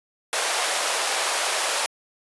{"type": "high-pass noise", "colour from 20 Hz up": "pink", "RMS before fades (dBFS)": -24, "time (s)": [0.33, 1.86], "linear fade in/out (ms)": 0, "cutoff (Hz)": 550, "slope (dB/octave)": 24, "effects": ["resampled to 24000 Hz"]}